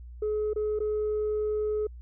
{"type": "tone with dropouts", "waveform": "sine", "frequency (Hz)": 424.9, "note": "G#4", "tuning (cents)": 40, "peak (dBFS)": -24, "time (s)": [0.22, 1.87], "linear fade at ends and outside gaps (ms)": 5, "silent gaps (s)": [[0.534, 0.56], [0.791, 0.802]], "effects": ["tanh soft clip ceiling -23 dBFS", "added 60 Hz sine -41 dBFS peak until 2.01 s"]}